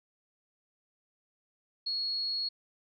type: tone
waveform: sine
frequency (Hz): 4327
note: C#8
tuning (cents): -43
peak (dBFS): -30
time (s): 1.86-2.49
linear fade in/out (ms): 10
effects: none